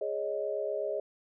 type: chord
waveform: sine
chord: Ab suspended fourth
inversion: none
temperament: equal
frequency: 415.3 / 554.4 / 622.3 Hz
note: Ab4 / Db5 / Eb5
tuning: 0 / 0 / 0 cents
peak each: -35 / -35 / -34 dBFS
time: 0.01-1 s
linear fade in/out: 5 ms
effects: none